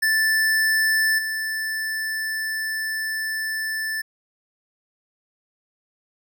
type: tone with level steps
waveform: square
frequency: 1760 Hz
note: A6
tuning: in tune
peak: -18 / -25 dBFS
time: 0.02-4.02 s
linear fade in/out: 10 ms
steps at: 1.18 s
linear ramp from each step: 10 ms
effects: none

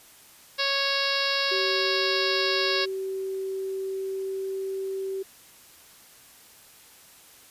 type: harmonic tone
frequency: 553 Hz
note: C#5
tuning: 4 cents flat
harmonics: 1 / 2 / 3 / 4 / 5 / 6 / 7 / 8 / 9 / 10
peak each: -32 / -33 / -31 / -34 / -32 / -35 / -31 / -31 / -32 / -37 dBFS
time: 0.58-2.86 s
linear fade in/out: 20 ms
type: tone with pitch glide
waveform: sine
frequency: 381.6 to 385.4 Hz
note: G4 to G4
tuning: -47 to -29 cents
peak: -28 dBFS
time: 1.51-5.23 s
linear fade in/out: 10 ms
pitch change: +18 cents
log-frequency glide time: 1.81-4.76 s
effects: white hiss -52 dBFS RMS until 7.5 s + resampled to 32000 Hz

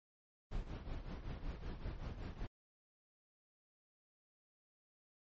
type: noise with tremolo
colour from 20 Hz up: brown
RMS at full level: -41 dBFS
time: 0.51-2.47 s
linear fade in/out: 10 ms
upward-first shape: triangle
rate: 5.3 Hz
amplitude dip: 75%
effects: low-pass 5000 Hz 12 dB/octave + MP3 32 kbps

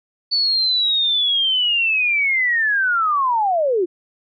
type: linear sweep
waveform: sine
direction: down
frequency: 4500 to 331.9 Hz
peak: -15 dBFS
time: 0.31-3.86 s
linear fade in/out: 20 ms
effects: none

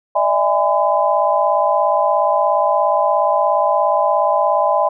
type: tone cluster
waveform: sine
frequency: 595 / 652 / 822 / 1014 Hz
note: D5 / E5 / G#5 / B5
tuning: +22 / -19 / -18 / +45 cents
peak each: -18 dBFS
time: 0.15-4.89 s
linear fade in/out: 10 ms
effects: none

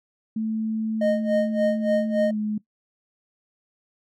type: tone with pitch glide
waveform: sine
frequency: 220 to 212.3 Hz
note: A3 to G#3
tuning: 0 to +38 cents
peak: -23 dBFS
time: 0.36-2.58 s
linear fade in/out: 5 ms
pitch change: -62 cents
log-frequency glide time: 2.29-2.36 s
type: tone with tremolo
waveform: triangle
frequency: 617 Hz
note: D#5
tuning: 15 cents flat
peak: -16 dBFS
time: 1.01-2.31 s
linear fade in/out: 5 ms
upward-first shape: sine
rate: 3.5 Hz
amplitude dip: 90%
effects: noise-tail reverb RT60 0.1 s tail -18 dB re dry

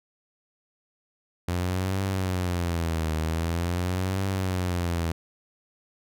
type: tone with vibrato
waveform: sawtooth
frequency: 87.31 Hz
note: F2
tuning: in tune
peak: -21 dBFS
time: 1.48-5.12 s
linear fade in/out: 5 ms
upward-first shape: triangle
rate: 0.45 Hz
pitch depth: 190 cents each way
effects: none

